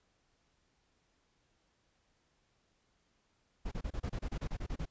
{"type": "noise bursts", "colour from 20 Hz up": "brown", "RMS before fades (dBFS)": -37, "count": 13, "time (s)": [3.65, 4.856], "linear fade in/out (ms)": 10, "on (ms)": 66, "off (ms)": 29, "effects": ["pink hiss -75 dBFS RMS until 4.9 s", "resampled to 16000 Hz"]}